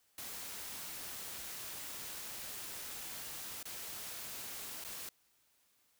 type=noise with dropouts; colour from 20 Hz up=white; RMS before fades=-45 dBFS; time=0.18-5.09 s; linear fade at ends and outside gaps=2 ms; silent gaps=3.629-3.654 / 4.84-4.847 s; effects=white hiss -73 dBFS RMS until 5.99 s